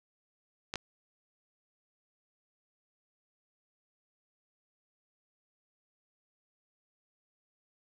clicks, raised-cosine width 0.2 ms, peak -18 dBFS, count 2, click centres 0.739 / 0.757 s, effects none

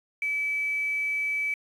sine tone with quantisation, 2300 Hz, D7, 37 cents flat, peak -25 dBFS, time 0.22-1.54 s, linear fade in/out 2 ms, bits 8, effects resampled to 32000 Hz

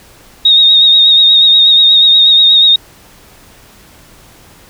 sine tone with vibrato, 3729 Hz, A#7, in tune, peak -3 dBFS, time 0.45-2.76 s, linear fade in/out 5 ms, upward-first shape sine, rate 8.3 Hz, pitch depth 34 cents each way, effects pink hiss -41 dBFS RMS until 4.69 s

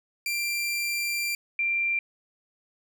sawtooth / sine tone pair in turn, 2368 / 2368 Hz, D7 / D7, +14 / +14 cents, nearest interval unison, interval 0 cents, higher neither, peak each -23 dBFS, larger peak neither, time 0.26-1.35 / 1.59-1.99 s, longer first, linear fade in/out 2 ms, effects none

